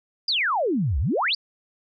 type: exponential two-way sweep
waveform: sine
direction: down then up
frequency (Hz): 5050 to 60.1 to 5050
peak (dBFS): -20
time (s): 0.28-1.35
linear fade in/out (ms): 5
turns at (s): 0.99
effects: none